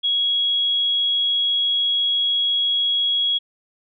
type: tone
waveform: sine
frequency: 3322 Hz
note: G#7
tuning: in tune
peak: -17 dBFS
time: 0.03-3.39 s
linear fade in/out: 20 ms
effects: none